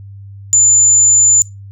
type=tone; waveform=sine; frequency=7070 Hz; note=A8; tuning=7 cents sharp; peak=-6 dBFS; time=0.53-1.42 s; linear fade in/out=0 ms; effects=noise-tail reverb RT60 0.2 s tail -19 dB re dry + added 99 Hz sine -30 dBFS peak until 1.71 s